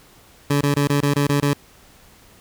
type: tone bursts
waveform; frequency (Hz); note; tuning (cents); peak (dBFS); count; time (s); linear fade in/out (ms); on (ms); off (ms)
20% pulse; 143.1; D3; -45; -11; 8; 0.5-1.534; 5; 110; 22
effects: pink hiss -50 dBFS RMS until 2.4 s